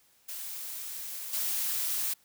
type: noise with level steps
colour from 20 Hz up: blue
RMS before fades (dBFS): -39 / -31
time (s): 0.28-2.14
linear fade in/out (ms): 10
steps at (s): 1.33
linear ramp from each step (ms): 5
effects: white hiss -65 dBFS RMS until 2.24 s